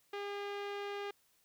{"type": "tone with low-pass filter", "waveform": "sawtooth", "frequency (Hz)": 404.8, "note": "G#4", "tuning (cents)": -44, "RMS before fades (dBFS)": -41, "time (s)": [0.13, 1.11], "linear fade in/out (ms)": 5, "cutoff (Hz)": 3100, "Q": 1.2, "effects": ["white hiss -72 dBFS RMS until 1.44 s"]}